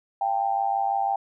sine tone with amplitude modulation, 790 Hz, G5, 13 cents sharp, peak -18 dBFS, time 0.21-1.16 s, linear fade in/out 5 ms, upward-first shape sine, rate 106 Hz, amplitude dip 80%, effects none

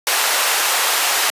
pink high-pass noise, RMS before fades -17 dBFS, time 0.07-1.3 s, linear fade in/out 0 ms, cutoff 770 Hz, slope 12 dB/octave, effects high-pass 400 Hz 12 dB/octave + resampled to 32000 Hz

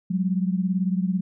sine beating tone pair, 182.5 / 200.5 Hz, F#3 / G3, -24 / +39 cents, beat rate 18 Hz, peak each -22 / -26 dBFS, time 0.1-1.21 s, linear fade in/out 10 ms, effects none

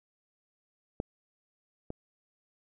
clicks, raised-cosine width 2 ms, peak -18 / -24 dBFS, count 2, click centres 1.001 / 1.904 s, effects none

